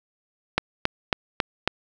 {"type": "click train", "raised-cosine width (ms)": 0.3, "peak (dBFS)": -3, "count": 5, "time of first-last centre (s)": [0.58, 1.676], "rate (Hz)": 3.65, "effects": []}